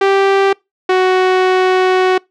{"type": "tone pair in turn", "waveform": "sawtooth", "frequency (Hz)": [391.6, 371.3], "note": ["G4", "F#4"], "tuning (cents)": [-2, 6], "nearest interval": "minor second", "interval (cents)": 92, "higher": "first", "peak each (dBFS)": -5, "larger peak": "neither", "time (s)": [[0.01, 0.53], [0.89, 2.18]], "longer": "second", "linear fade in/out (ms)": 5, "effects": ["noise-tail reverb RT60 0.2 s tail -25 dB re dry", "low-pass 3000 Hz 12 dB/octave"]}